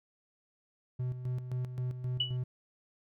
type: tone with tremolo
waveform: triangle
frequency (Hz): 125.8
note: B2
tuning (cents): +32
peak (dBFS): -29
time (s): 0.99-2.44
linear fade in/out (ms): 10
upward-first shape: square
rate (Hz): 3.8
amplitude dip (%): 60
type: tone with exponential decay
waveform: sine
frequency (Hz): 2949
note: F#7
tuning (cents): -6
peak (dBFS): -24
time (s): 2.2-2.37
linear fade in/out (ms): 5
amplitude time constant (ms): 36
effects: none